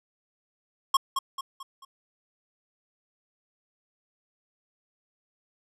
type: tone with echo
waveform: square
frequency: 1084 Hz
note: C#6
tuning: 39 cents flat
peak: -18 dBFS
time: 0.94-0.97 s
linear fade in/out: 5 ms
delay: 220 ms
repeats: 4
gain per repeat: -7 dB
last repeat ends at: 1.85 s
effects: low-pass 12000 Hz 12 dB/octave